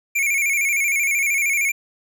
square tone with vibrato, 2278 Hz, C#7, 47 cents sharp, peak -18 dBFS, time 0.15-1.72 s, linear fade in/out 10 ms, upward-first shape square, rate 13 Hz, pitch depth 66 cents each way, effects none

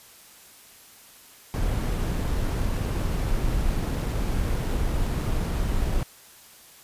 brown noise with sample-and-hold, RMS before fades -25 dBFS, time 1.54-6.03 s, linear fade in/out 0 ms, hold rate 11025 Hz, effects white hiss -50 dBFS RMS until 6.83 s + resampled to 32000 Hz

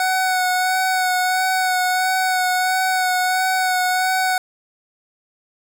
25% pulse tone with vibrato, 742 Hz, F#5, 5 cents sharp, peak -13 dBFS, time 0-4.38 s, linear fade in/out 2 ms, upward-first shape sine, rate 1.5 Hz, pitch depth 22 cents each way, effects none

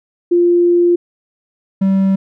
sine / triangle tone pair in turn, 348.4 / 192.95 Hz, F4 / G3, -4 / -27 cents, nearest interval minor seventh, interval 1023 cents, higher first, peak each -8 dBFS, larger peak neither, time 0.31-0.96 / 1.81-2.16 s, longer first, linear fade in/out 10 ms, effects none

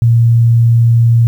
sine tone, 116.54 Hz, A#2, in tune, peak -5 dBFS, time 0.02-1.27 s, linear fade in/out 0 ms, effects 7-bit

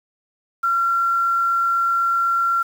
sine tone with quantisation, 1368 Hz, F6, 36 cents flat, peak -16 dBFS, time 0.63-2.63 s, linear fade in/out 10 ms, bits 7, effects none

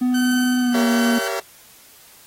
triangle tone with pitch glide, 250 to 236.7 Hz, B3 to A#3, +21 to +27 cents, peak -14 dBFS, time 0.01-1.19 s, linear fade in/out 10 ms, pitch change -94 cents, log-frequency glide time 0.6-0.85 s
sawtooth tone with tremolo, 1527 Hz, G6, 46 cents flat, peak -20 dBFS, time 0.14-1.28 s, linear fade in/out 5 ms, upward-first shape sine, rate 1.3 Hz, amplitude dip 55%
sawtooth chord, G diminished seventh, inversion none, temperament just, 392 / 470.4 / 564.5 / 677.4 Hz, G4 / Bb4 / Db5 / Fb5, 0 / +16 / +31 / +47 cents, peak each -24 dBFS, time 0.74-1.4 s, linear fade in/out 5 ms
effects white hiss -48 dBFS RMS until 2.26 s + AAC 48 kbps

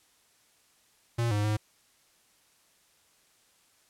square tone with pitch steps, 117.5 / 104 / 106.5 Hz, A#2 / G#2 / G#2, +14 / +3 / +44 cents, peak -26 dBFS, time 1.18-1.57 s, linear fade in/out 10 ms, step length 130 ms, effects white hiss -65 dBFS RMS until 3.89 s + low-pass 11000 Hz 12 dB/octave

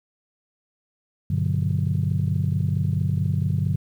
sine chord, G major seventh, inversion none, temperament just, 98 / 122.5 / 147 / 183.75 Hz, G2 / B2 / D3 / F#3, 0 / -14 / +2 / -12 cents, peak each -23 / -28 / -23 / -28 dBFS, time 1.3-3.76 s, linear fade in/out 5 ms, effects tanh soft clip ceiling -12 dBFS + 9-bit

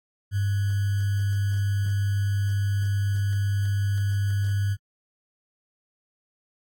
sine tone with sample-and-hold, 100 Hz, G2, 35 cents sharp, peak -21 dBFS, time 0.31-4.77 s, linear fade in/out 50 ms, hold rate 1575 Hz, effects AAC 64 kbps

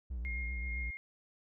triangle tone with vibrato, 60.6 Hz, B1, 32 cents flat, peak -34 dBFS, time 0.1-0.91 s, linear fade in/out 10 ms, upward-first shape sine, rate 7.6 Hz, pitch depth 110 cents each way
sine tone with tremolo, 2134 Hz, C7, 34 cents sharp, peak -38 dBFS, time 0.25-0.97 s, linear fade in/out 0 ms, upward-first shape sine, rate 2.3 Hz, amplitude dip 35%
effects none

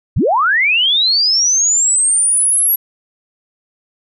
sine linear sweep, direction up, 51.1 to 11600 Hz, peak -10 dBFS, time 0.16-2.76 s, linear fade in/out 10 ms, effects none

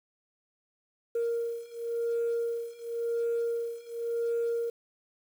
sine beating tone pair, 466.2 / 467.13 Hz, A#4 / A#4, 0 / +4 cents, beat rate 0.93 Hz, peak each -31 / -30 dBFS, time 1.15-4.7 s, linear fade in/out 5 ms, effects tanh soft clip ceiling -24 dBFS + 9-bit

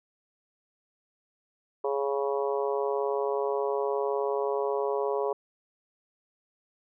harmonic tone, 139.1 Hz, C#3, 6 cents sharp, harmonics 3 / 4 / 5 / 6 / 7 / 8, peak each -28 / -32 / -36 / -40 / -35 / -40 dBFS, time 1.84-5.33 s, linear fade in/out 5 ms, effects none

